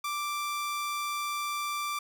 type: tone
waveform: sawtooth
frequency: 1175 Hz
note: D6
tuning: 1 cent sharp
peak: -27 dBFS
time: 0.04-1.99 s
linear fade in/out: 5 ms
effects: none